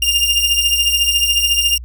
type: beating tone pair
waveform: sawtooth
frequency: 2799 / 2813 Hz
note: F7 / F7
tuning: +3 / +12 cents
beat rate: 14 Hz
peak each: -12 / -13 dBFS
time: 0.02-1.78 s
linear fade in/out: 5 ms
effects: added 60 Hz sine -28 dBFS peak until 1.84 s